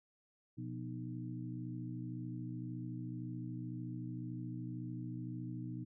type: harmonic tone with a mistuned harmonic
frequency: 61.9 Hz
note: B1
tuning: 5 cents sharp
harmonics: 2 / 3 / 4 / 5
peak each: -43 / -48 / -48 / -47 dBFS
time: 0.57-5.85 s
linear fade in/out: 20 ms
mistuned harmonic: 3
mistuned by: -79 cents
effects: none